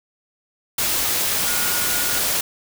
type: tone in noise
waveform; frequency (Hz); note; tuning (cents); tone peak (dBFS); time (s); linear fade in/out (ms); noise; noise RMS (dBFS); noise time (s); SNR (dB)
sine; 1441; F#6; -46; -30; 1.46-2.19; 5; white; -21; 0.78-2.41; -12
effects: none